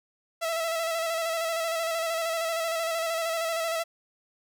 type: tone with vibrato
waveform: sawtooth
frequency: 659.3 Hz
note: E5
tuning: in tune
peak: -23 dBFS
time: 0.41-3.84 s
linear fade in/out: 20 ms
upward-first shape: square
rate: 13 Hz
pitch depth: 29 cents each way
effects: none